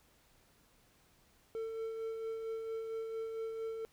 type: tone with tremolo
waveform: triangle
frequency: 448.4 Hz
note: A4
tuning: 33 cents sharp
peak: -34 dBFS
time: 1.55-3.85 s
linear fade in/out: 0 ms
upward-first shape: sine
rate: 4.4 Hz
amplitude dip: 35%
effects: pink hiss -68 dBFS RMS until 3.92 s